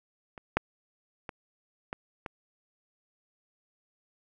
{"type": "clicks", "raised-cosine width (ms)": 0.5, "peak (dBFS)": [-28, -8, -22, -19, -21], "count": 5, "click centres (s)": [0.378, 0.57, 1.292, 1.929, 2.262], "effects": []}